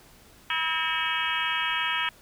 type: harmonic tone with a mistuned harmonic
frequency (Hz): 322.8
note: E4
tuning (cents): -36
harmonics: 3 / 4 / 5 / 6 / 7 / 8 / 9 / 10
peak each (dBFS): -33 / -33 / -33 / -33 / -33 / -33 / -33 / -33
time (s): 0.5-2.09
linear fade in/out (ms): 2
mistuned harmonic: 6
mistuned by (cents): -97
effects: pink hiss -54 dBFS RMS until 2.21 s